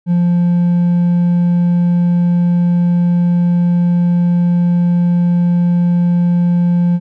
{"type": "tone with hard clipping", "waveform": "triangle", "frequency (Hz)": 174.61, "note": "F3", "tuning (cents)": 0, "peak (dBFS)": -10, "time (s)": [0.06, 7], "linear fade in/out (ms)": 50, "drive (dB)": 5, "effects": []}